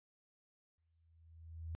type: tone with exponential growth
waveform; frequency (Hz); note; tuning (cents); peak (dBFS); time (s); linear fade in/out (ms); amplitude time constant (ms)
sine; 81.8; E2; -13; -39; 0.78-1.75; 0; 210
effects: resampled to 8000 Hz